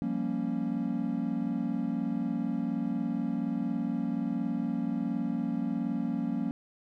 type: chord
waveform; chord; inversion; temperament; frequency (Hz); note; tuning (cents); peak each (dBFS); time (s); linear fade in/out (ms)
triangle; G half-diminished seventh; third; equal; 174.61 / 196 / 233.1 / 277.2; F3 / G3 / Bb3 / Db4; 0 / 0 / 0 / 0; -34 / -34 / -30 / -32; 0.02-6.51; 0
effects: none